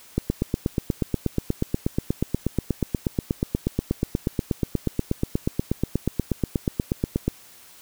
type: click train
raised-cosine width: 3 ms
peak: -8 dBFS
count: 60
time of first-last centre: 0.18-7.28 s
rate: 8.31 Hz
effects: white hiss -49 dBFS RMS until 7.81 s